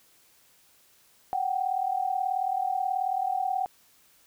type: tone pair together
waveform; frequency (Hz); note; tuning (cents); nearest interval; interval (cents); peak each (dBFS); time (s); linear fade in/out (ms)
sine; 740 / 778.5; F#5 / G5; 0 / -12; minor second; 88; -28; 1.33-3.66; 0
effects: white hiss -61 dBFS RMS until 4.26 s